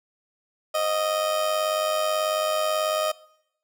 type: tone with amplitude modulation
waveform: 30% pulse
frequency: 622.3 Hz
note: D#5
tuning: in tune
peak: -17 dBFS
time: 0.74-3.12 s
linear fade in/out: 10 ms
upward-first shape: sine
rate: 98.3 Hz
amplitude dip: 55%
effects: noise-tail reverb RT60 0.8 s tail -22 dB re dry